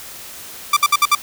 sawtooth tone bursts, 1174.7 Hz, D6, in tune, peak -6 dBFS, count 5, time 0.73-1.151 s, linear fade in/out 5 ms, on 37 ms, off 59 ms, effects white hiss -35 dBFS RMS until 1.22 s

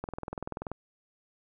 click train, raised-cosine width 1 ms, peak -21 dBFS, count 15, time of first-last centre 0.04-0.716 s, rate 20.7 Hz, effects none

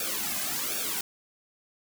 white noise with flanger, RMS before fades -31 dBFS, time 0-1.01 s, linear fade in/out 2 ms, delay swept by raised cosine 0.98 to 2.18 ms, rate 1.3 Hz, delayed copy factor -0.9, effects none

